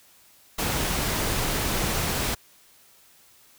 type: noise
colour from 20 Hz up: pink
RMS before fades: -26 dBFS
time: 0.58-2.35 s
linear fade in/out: 10 ms
effects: white hiss -56 dBFS RMS until 3.58 s